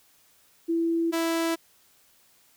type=tone pair in turn; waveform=sine / sawtooth; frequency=332.7 / 330.4 Hz; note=E4 / E4; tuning=+16 / +4 cents; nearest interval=unison; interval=12 cents; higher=first; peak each=-22 / -20 dBFS; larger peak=second; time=0.68-1.12 / 1.12-1.56 s; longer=neither; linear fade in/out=20 ms; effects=white hiss -61 dBFS RMS until 2.56 s